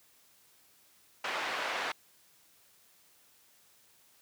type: band-pass noise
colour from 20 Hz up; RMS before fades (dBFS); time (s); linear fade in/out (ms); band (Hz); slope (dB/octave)
pink; -35; 1.24-1.92; 5; 790 to 2800; 12
effects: white hiss -64 dBFS RMS until 4.21 s + high-pass 60 Hz 12 dB/octave